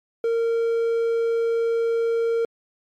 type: tone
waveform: triangle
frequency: 460.7 Hz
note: A#4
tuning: 20 cents flat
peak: -17 dBFS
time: 0.24-2.45 s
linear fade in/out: 2 ms
effects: MP3 64 kbps